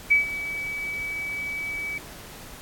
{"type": "tone with ADSR envelope", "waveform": "sine", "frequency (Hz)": 2287, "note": "D7", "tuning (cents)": -47, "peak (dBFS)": -13, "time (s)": [0.1, 1.98], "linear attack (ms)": 17, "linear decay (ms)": 130, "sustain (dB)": -15, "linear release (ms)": 3, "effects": ["pink hiss -43 dBFS RMS until 2.61 s", "AAC 64 kbps"]}